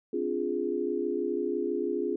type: chord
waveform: sine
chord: D half-diminished seventh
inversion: third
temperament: equal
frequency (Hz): 261.6 / 293.7 / 349.2 / 415.3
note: C4 / D4 / F4 / Ab4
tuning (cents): 0 / 0 / 0 / 0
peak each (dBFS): -35 / -36 / -31 / -31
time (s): 0.13-2.16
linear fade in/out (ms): 5
effects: none

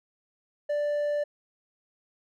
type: tone with hard clipping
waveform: sine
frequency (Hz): 587.3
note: D5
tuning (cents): 0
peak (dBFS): -26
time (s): 0.69-1.24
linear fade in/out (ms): 10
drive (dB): 3
effects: none

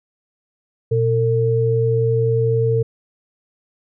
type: tone pair together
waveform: sine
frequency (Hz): 119.7 / 451.9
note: A#2 / A4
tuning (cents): +46 / +46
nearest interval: octave + major seventh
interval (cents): 2300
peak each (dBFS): -17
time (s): 0.91-2.83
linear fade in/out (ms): 10
effects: none

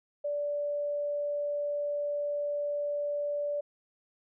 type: tone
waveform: sine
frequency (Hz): 582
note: D5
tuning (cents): -16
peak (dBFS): -29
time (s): 0.24-3.61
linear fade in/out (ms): 10
effects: none

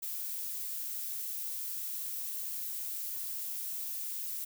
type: noise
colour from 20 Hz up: violet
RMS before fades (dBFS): -38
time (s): 0.02-4.45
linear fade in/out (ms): 10
effects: none

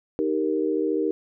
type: chord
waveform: sine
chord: Eb major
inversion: none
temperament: equal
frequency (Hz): 311.1 / 392 / 466.2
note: Eb4 / G4 / Bb4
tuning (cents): 0 / 0 / 0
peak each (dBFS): -25 / -26 / -26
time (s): 0.19-1.11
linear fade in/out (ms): 0
effects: none

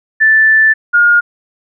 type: tone pair in turn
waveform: sine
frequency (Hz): 1760 / 1424.2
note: A6 / F6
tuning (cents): 0 / +33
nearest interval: major third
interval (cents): 367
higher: first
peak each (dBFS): -5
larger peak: neither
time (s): 0.2-0.74 / 0.93-1.21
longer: first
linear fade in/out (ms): 20
effects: none

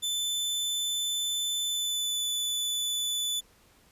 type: tone with pitch glide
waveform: sawtooth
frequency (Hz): 3520 to 3484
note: A7 to A7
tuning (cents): 0 to -18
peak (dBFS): -25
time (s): 0.02-3.41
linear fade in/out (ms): 20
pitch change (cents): -18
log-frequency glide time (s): 1.64-2.25
effects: pink hiss -61 dBFS RMS until 3.91 s + resampled to 32000 Hz

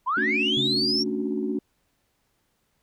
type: linear sweep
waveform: sine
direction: up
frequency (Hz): 935 to 5610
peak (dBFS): -21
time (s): 0.06-1.04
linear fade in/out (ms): 20
type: chord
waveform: sine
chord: D major seventh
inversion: second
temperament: equal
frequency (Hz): 220 / 277.2 / 293.7 / 370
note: A3 / C#4 / D4 / F#4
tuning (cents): 0 / 0 / 0 / 0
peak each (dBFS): -29 / -30 / -31 / -29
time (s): 0.17-1.59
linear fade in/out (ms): 5
type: tone with exponential decay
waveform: triangle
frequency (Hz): 137.4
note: C#3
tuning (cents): -15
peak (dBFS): -26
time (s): 0.57-1.54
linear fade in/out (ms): 2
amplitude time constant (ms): 210
effects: tanh soft clip ceiling -14 dBFS + pink hiss -71 dBFS RMS until 2.82 s

